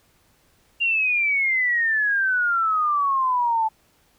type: exponential sweep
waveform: sine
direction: down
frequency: 2800 to 868 Hz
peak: -18 dBFS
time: 0.8-3.69 s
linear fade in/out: 20 ms
effects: pink hiss -61 dBFS RMS until 4.18 s